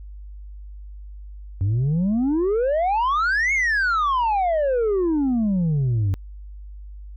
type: exponential two-way sweep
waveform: sine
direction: up then down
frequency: 92 to 2217 to 92 Hz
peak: -15 dBFS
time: 1.61-6.14 s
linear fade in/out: 0 ms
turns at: 3.53 s
effects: tanh soft clip ceiling -17 dBFS + added 50 Hz sine -35 dBFS peak until 7.16 s